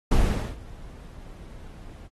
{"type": "noise with ADSR envelope", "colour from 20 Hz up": "brown", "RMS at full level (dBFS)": -19, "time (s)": [0.11, 2.09], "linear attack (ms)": 7, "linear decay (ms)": 440, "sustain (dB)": -23, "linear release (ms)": 37, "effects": ["AAC 32 kbps"]}